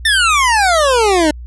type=exponential sweep; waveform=25% pulse; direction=down; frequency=1834 to 293.7 Hz; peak=-6 dBFS; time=0.05-1.31 s; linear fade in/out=5 ms; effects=added 60 Hz sine -27 dBFS peak until 1.46 s + resampled to 24000 Hz